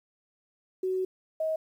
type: tone pair in turn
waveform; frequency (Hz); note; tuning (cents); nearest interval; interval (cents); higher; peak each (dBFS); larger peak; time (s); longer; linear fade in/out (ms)
sine; 373.8 / 634.3; F#4 / D#5; +18 / +33; major sixth; 915; second; -26; neither; 0.83-1.05 / 1.4-1.56; first; 5
effects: 10-bit